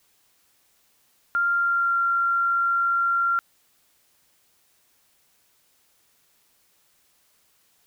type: tone with pitch glide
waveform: sine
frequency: 1393 to 1378.6 Hz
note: F6 to F6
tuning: -5 to -23 cents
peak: -19 dBFS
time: 1.35-3.39 s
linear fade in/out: 0 ms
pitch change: -18 cents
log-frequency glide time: 1.53-1.98 s
effects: white hiss -64 dBFS RMS until 7.86 s